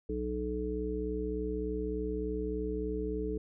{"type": "harmonic tone", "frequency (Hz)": 61.7, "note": "B1", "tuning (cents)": -1, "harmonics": [1, 3, 5, 7], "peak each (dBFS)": [-37, -41, -38, -35], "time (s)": [0.09, 3.38], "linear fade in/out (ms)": 5, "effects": []}